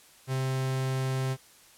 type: tone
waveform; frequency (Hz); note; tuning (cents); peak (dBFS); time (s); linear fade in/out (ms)
45% pulse; 131.7; C3; +12; -27; 0.27-1.37; 50
effects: white hiss -56 dBFS RMS until 1.77 s + low-pass 12000 Hz 12 dB/octave